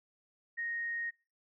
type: tone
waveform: sine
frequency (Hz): 1864.7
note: A#6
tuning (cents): 0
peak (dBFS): -34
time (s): 0.57-1.11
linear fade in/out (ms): 20
effects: noise-tail reverb RT60 0.4 s tail -25 dB re dry